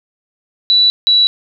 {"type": "tone pair in turn", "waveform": "sine", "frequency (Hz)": [3951, 3930], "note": ["B7", "B7"], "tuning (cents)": [0, -9], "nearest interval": "unison", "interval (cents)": 9, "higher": "first", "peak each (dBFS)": -7, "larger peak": "neither", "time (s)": [[0.7, 0.9], [1.07, 1.27]], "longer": "neither", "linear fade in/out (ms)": 0, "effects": []}